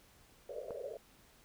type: band-pass noise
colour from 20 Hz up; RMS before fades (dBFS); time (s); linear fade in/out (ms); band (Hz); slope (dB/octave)
white; -44; 0.49-0.97; 2; 410 to 630; 96
type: click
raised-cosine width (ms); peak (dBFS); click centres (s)
1; -32; 0.707
effects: pink hiss -64 dBFS RMS until 1.44 s